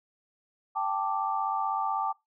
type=chord; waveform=sine; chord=G suspended second; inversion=none; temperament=equal; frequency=784 / 880 / 1174.7 Hz; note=G5 / A5 / D6; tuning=0 / 0 / 0 cents; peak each=-31 dBFS; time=0.75-2.13 s; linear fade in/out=20 ms; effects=noise-tail reverb RT60 0.2 s tail -22 dB re dry